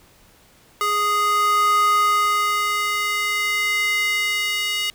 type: tone with high-pass filter sweep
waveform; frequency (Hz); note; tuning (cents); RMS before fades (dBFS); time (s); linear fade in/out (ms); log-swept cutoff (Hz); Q
square; 414.5; G#4; -3; -20; 0.81-4.9; 0; 950 to 2600; 3.8
effects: pink hiss -53 dBFS RMS until 4.94 s